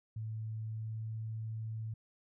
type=tone with pitch glide; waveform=sine; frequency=110 to 110.77 Hz; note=A2 to A2; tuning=0 to +12 cents; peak=-37 dBFS; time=0.16-1.94 s; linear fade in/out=5 ms; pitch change=+12 cents; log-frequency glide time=0.64-1.15 s; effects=none